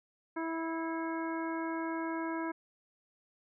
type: harmonic tone with a mistuned harmonic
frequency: 326.9 Hz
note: E4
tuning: 14 cents flat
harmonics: 1 / 2 / 3 / 4 / 5 / 7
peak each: -35 / -43 / -40 / -46 / -44 / -49 dBFS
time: 0.36-2.52 s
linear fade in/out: 10 ms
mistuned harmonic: 7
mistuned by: -88 cents
effects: none